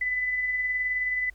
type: tone with tremolo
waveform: sine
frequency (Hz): 2000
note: B6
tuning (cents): +21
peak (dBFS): -23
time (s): 0.01-1.3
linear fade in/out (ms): 5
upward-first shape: sine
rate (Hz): 19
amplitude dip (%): 35
effects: added 50 Hz sine -49 dBFS peak until 1.34 s + pink hiss -64 dBFS RMS until 1.34 s